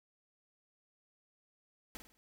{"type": "noise with echo", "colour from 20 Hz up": "pink", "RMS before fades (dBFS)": -45, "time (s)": [1.95, 1.97], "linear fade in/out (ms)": 0, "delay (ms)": 50, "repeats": 4, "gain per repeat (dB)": -8, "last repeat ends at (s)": 2.17, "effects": []}